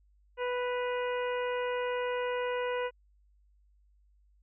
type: harmonic tone with a mistuned harmonic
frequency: 493.9 Hz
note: B4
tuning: in tune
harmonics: 1 / 2 / 3 / 4 / 5 / 6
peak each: -31 / -37 / -41 / -43 / -45 / -47 dBFS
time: 0.37-2.91 s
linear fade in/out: 50 ms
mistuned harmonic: 6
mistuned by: -54 cents
effects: added 50 Hz sine -62 dBFS peak until 4.42 s